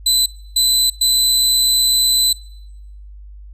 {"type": "tone bursts at uneven times", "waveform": "25% pulse", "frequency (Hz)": 4018, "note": "B7", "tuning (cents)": 29, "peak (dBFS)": -7, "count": 3, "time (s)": [[0.06, 0.26], [0.56, 0.9], [1.01, 2.33]], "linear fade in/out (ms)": 5, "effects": ["noise-tail reverb RT60 0.9 s tail -24 dB re dry", "added 50 Hz sine -34 dBFS peak until 3.53 s"]}